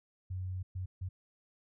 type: tone bursts at uneven times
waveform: sine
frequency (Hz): 92.5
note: F#2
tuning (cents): 0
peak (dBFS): -35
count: 3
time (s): 0.3-0.63 / 0.75-0.86 / 1.01-1.09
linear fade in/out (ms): 10
effects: none